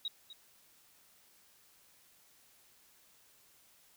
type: tone with echo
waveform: sine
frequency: 3811 Hz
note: A#7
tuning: 38 cents sharp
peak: -34 dBFS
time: 0.05-0.08 s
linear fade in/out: 2 ms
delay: 250 ms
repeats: 1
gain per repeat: -13 dB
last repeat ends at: 0.33 s
effects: white hiss -65 dBFS RMS until 3.96 s